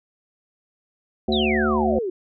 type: harmonic tone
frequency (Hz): 74.3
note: D2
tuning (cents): +21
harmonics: 1 / 3 / 5 / 7 / 9 / 10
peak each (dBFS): -30 / -22 / -23 / -30 / -30 / -31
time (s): 1.28-1.99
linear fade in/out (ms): 5
type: exponential sweep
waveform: sine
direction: down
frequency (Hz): 4061 to 349.2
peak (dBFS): -23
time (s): 1.32-2.1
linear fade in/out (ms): 5
effects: none

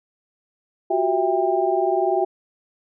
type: tone cluster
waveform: sine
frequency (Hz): 362.2 / 382.5 / 660 / 796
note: F#4 / G4 / E5 / G5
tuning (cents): -37 / -42 / +2 / +26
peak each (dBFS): -23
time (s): 0.9-2.25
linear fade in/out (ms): 10
effects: none

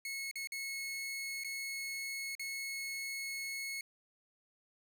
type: tone with dropouts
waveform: sawtooth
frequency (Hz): 2186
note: C#7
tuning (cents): -25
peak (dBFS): -35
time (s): 0.05-3.81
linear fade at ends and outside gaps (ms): 2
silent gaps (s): 0.313-0.356 / 0.473-0.52 / 1.437-1.445 / 2.352-2.395
effects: none

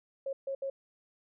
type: tone bursts at uneven times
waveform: sine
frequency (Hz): 544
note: C#5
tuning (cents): -33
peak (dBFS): -32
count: 3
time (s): 0.26-0.33 / 0.47-0.55 / 0.62-0.7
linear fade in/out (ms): 5
effects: none

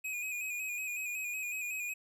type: tone with vibrato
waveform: square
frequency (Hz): 2489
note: D#7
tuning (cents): 0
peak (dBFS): -36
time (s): 0.04-1.94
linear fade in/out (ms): 10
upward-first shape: square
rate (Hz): 5.4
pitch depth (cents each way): 36
effects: none

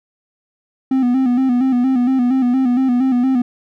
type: tone with vibrato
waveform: triangle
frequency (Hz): 254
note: B3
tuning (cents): +49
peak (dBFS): -10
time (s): 0.91-3.42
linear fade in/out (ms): 5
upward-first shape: square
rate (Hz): 4.3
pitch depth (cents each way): 65
effects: none

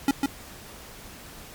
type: tone with echo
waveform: square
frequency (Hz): 277.2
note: C#4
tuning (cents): 0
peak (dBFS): -18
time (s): 0.08-0.11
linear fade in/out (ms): 2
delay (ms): 150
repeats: 1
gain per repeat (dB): -3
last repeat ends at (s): 0.26
effects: pink hiss -44 dBFS RMS until 1.54 s + MP3 96 kbps

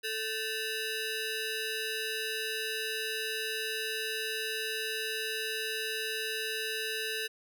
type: ring-modulated tone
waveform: 15% pulse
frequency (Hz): 1100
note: C#6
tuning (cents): -14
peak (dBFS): -23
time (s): 0.03-7.28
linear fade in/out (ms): 20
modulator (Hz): 660
effects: none

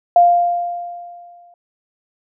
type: tone with exponential decay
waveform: sine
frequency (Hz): 698.5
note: F5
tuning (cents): 0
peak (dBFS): -5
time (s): 0.16-1.54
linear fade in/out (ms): 2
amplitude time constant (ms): 300
effects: none

